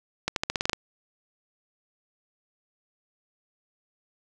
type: accelerating click train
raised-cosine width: 0.2 ms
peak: -8 dBFS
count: 9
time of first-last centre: 0.28-0.732 s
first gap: 82 ms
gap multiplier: 0.89
effects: none